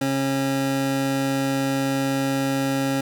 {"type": "tone pair together", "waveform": "25% pulse", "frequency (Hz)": [136.05, 272.1], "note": ["C#3", "C#4"], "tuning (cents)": [-32, -32], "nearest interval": "octave", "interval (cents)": 1200, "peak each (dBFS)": [-23, -20], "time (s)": [0.01, 3.01], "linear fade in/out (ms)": 5, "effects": []}